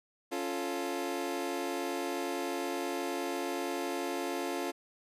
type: chord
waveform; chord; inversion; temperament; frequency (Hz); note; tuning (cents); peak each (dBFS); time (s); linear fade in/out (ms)
25% pulse; Db augmented; none; equal; 277.2 / 349.2 / 440; Db4 / F4 / A4; 0 / 0 / 0; -34 / -32 / -36; 0.31-4.72; 20
effects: resampled to 32000 Hz